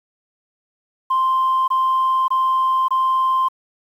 sine tone bursts, 1046.5 Hz, C6, in tune, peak -13 dBFS, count 4, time 1.1-3.486 s, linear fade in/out 10 ms, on 580 ms, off 22 ms, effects tanh soft clip ceiling -12 dBFS + 8-bit

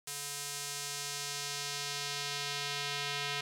square tone with band-pass filter sweep, 143.3 Hz, D3, 42 cents flat, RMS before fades -38 dBFS, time 0.07-3.41 s, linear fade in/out 5 ms, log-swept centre 8700 to 3300 Hz, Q 1.1, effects none

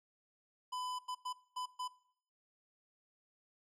square tone bursts at uneven times, 1003 Hz, B5, 26 cents sharp, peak -39 dBFS, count 5, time 0.72-0.99 / 1.08-1.15 / 1.25-1.33 / 1.56-1.66 / 1.79-1.88 s, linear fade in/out 10 ms, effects noise-tail reverb RT60 0.6 s tail -20 dB re dry + low-pass 9000 Hz 12 dB/octave

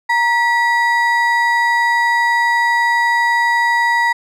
triangle ring-modulated tone, 1441 Hz, F#6, 46 cents flat, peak -7 dBFS, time 0.09-4.13 s, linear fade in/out 10 ms, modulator 507 Hz, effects none

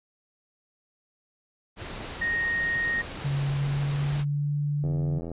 pink noise, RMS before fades -37 dBFS, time 1.76-4.25 s, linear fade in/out 50 ms
sine tone, 1864.7 Hz, A#6, in tune, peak -24 dBFS, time 2.21-3.02 s, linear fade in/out 10 ms
sine tone with pitch glide, 140 to 145.86 Hz, C#3 to D3, +18 to -12 cents, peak -24 dBFS, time 3.24-5.19 s, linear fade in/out 10 ms, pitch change +70 cents, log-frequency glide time 3.52-4.54 s
click train, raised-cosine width 2 ms, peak -23 dBFS, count 41, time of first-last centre 4.84-5.316 s, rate 84 Hz
effects resampled to 8000 Hz

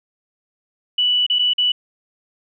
sine tone with dropouts, 2960 Hz, F#7, in tune, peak -14 dBFS, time 0.98-1.72 s, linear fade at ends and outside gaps 5 ms, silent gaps 1.265-1.299 / 1.387-1.392 / 1.535-1.581 s, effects none

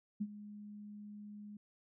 sine tone with ADSR envelope, 207.7 Hz, G#3, in tune, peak -32 dBFS, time 0.2-1.57 s, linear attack 15 ms, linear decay 51 ms, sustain -15 dB, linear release 4 ms, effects none

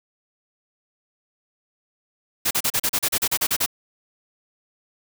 white noise bursts, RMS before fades -21 dBFS, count 13, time 2.45-3.662 s, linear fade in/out 10 ms, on 60 ms, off 36 ms, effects none

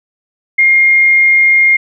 sine tone, 2127 Hz, C7, 28 cents sharp, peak -5 dBFS, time 0.58-1.77 s, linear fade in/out 10 ms, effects none

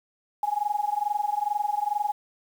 sine tone with amplitude modulation, 830.6 Hz, G#5, in tune, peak -20 dBFS, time 0.43-2.12 s, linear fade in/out 2 ms, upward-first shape sine, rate 22.3 Hz, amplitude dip 90%, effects 8-bit

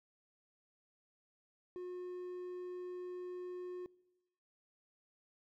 triangle tone, 360.7 Hz, F#4, 44 cents flat, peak -40 dBFS, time 1.76-3.86 s, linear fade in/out 0 ms, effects noise-tail reverb RT60 1.0 s tail -24 dB re dry

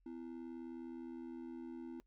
triangle ring-modulated tone, 293.7 Hz, D4, in tune, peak -40 dBFS, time 0.06-2 s, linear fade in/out 0 ms, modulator 39.8 Hz, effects noise-tail reverb RT60 0.1 s tail -21 dB re dry + added 43 Hz sine -70 dBFS peak until 2.06 s

